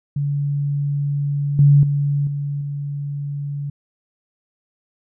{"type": "tone with level steps", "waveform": "sine", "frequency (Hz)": 143, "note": "D3", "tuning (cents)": -46, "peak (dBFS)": [-18, -8, -16, -21, -23], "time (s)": [0.16, 3.7], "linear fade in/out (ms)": 5, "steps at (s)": [1.59, 1.83, 2.27, 2.61], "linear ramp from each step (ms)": 2, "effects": []}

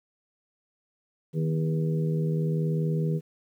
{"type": "harmonic tone with a mistuned harmonic", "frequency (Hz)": 80.7, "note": "E2", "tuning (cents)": -36, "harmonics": [2, 3, 4, 5, 6], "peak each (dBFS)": [-24, -38, -42, -34, -37], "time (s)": [1.33, 3.21], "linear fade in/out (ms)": 50, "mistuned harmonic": 2, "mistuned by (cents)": -43, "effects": ["10-bit"]}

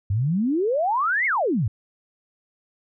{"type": "exponential two-way sweep", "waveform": "sine", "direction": "up then down", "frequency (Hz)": [92.5, 2217, 92.5], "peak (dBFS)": -19, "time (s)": [0.1, 1.68], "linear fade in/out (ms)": 5, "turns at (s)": 1.26, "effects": []}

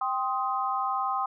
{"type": "chord", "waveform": "sine", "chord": "C minor", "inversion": "second", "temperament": "just", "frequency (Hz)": [784.9, 1046.5, 1255.8], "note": ["G5", "C6", "Eb6"], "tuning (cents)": [2, 0, 16], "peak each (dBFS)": -30, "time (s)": [0.01, 1.26], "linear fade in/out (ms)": 5, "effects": []}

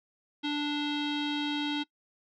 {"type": "tone with low-pass filter", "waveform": "square", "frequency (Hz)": 293.2, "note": "D4", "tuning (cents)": -3, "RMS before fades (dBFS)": -31, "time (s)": [0.43, 1.84], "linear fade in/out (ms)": 20, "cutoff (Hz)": 3500, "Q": 7.8, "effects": ["noise-tail reverb RT60 0.1 s tail -22 dB re dry"]}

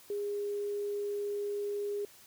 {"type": "tone", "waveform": "sine", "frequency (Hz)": 409.2, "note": "G#4", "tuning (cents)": -26, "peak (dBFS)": -32, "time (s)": [0.1, 2.05], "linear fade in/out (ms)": 2, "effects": ["white hiss -57 dBFS RMS until 2.26 s"]}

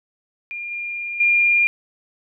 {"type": "tone with level steps", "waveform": "sine", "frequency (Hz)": 2406, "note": "D7", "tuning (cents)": 41, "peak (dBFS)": [-27, -25, -13], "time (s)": [0.51, 1.67], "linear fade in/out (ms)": 0, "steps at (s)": [0.71, 1.2], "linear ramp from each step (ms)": 5, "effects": []}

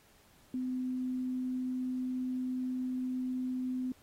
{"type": "tone", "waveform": "sine", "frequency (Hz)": 254.7, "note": "C4", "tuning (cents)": -46, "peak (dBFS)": -32, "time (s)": [0.54, 3.92], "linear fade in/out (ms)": 2, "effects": ["pink hiss -64 dBFS RMS until 4.02 s", "AAC 48 kbps"]}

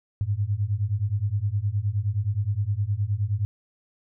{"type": "beating tone pair", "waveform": "sine", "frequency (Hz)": [97.5, 107.1], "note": ["G2", "A2"], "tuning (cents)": [-9, -46], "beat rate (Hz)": 9.6, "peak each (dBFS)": [-26, -25], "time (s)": [0.21, 3.45], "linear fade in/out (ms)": 0, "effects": []}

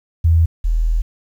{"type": "tone pair in turn", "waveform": "sine", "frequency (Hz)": [82.41, 40.53], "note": ["E2", "E1"], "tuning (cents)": [0, -29], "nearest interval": "octave", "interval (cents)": 1229, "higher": "first", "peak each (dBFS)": [-9, -13], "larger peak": "first", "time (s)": [[0.24, 0.46], [0.64, 1.02]], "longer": "second", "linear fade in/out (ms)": 10, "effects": ["8-bit"]}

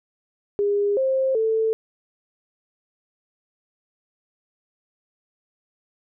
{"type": "tone with pitch steps", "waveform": "sine", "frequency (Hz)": [407, 529, 443.7], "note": ["G#4", "C5", "A4"], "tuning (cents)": [-35, 19, 14], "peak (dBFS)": -18, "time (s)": [0.59, 1.73], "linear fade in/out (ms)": 0, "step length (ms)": 380, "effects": []}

